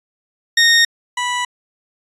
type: tone pair in turn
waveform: 20% pulse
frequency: 1852 / 982.8 Hz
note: A#6 / B5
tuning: -12 / -9 cents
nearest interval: major seventh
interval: 1097 cents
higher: first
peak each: -4 / -13 dBFS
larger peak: first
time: 0.57-0.85 / 1.17-1.45 s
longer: neither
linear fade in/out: 5 ms
effects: resampled to 24000 Hz